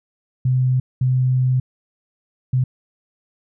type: tone bursts at uneven times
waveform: sine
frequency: 128.2 Hz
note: C3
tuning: 35 cents flat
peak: -14 dBFS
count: 3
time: 0.45-0.8 / 1.01-1.6 / 2.53-2.64 s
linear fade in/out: 5 ms
effects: none